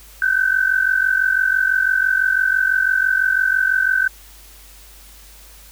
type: tone pair together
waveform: sine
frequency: 1509 / 1555 Hz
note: F#6 / G6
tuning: +34 / -14 cents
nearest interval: minor second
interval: 52 cents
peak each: -17 dBFS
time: 0.22-4.08 s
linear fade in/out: 2 ms
effects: added 50 Hz sine -44 dBFS peak until 5.71 s + white hiss -45 dBFS RMS until 5.71 s